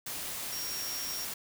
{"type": "tone in noise", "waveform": "sine", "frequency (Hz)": 5588, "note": "F8", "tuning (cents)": 0, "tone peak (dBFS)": -37, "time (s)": [0.52, 1.25], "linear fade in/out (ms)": 5, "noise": "white", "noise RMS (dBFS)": -38, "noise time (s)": [0.06, 1.34], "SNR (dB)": -2, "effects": []}